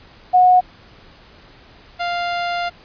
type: tone pair in turn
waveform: sine / sawtooth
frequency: 730 / 697.8 Hz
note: F#5 / F5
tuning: -24 / -2 cents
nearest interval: minor second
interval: 78 cents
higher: first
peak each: -8 / -16 dBFS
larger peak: first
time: 0.33-0.61 / 1.99-2.7 s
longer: second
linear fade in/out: 20 ms
effects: pink hiss -46 dBFS RMS until 2.84 s + resampled to 11025 Hz